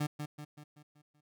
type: tone with echo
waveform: 30% pulse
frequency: 148.9 Hz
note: D3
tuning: 24 cents sharp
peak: -28 dBFS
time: 0-0.07 s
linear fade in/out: 10 ms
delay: 190 ms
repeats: 6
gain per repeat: -6 dB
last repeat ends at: 1.21 s
effects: none